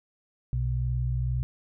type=tone pair together; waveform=sine; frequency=62.53 / 124.6 Hz; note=B1 / B2; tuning=+22 / +16 cents; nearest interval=octave; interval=1194 cents; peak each=-28 / -27 dBFS; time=0.53-1.43 s; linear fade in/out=0 ms; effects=none